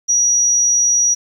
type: tone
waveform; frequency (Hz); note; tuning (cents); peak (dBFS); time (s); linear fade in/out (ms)
sine; 5790; F#8; -38; -11; 0.08-1.15; 20
effects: 8-bit